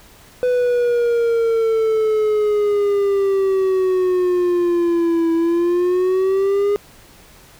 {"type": "exponential two-way sweep", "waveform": "triangle", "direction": "down then up", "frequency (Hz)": [499.6, 329.6, 411.3], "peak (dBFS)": -12, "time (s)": [0.43, 6.76], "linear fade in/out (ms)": 0, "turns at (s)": 5.33, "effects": ["pink hiss -46 dBFS RMS until 7.59 s"]}